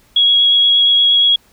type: tone with vibrato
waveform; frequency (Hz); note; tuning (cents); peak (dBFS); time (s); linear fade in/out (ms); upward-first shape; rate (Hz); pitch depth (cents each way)
sine; 3322; G#7; 0; -8; 0.16-1.36; 5; sine; 8.5; 10
effects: pink hiss -52 dBFS RMS until 1.52 s